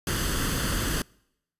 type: noise with comb filter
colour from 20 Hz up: pink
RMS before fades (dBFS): -27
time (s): 0.07-1.02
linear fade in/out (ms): 2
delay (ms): 0.64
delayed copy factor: +0.6
effects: noise-tail reverb RT60 0.8 s tail -26 dB re dry + resampled to 32000 Hz